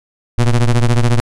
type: ring-modulated tone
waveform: square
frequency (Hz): 61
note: B1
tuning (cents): -21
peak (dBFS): -7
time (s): 0.38-1.2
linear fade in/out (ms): 0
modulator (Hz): 54
effects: resampled to 24000 Hz